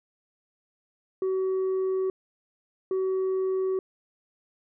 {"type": "tone pair in turn", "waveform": "sine", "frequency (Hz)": [378.1, 378.1], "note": ["F#4", "F#4"], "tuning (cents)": [38, 38], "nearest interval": "unison", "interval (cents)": 0, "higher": "neither", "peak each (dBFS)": -21, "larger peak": "neither", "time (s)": [[1.22, 2.1], [2.91, 3.79]], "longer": "neither", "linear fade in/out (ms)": 2, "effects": ["tanh soft clip ceiling -23 dBFS"]}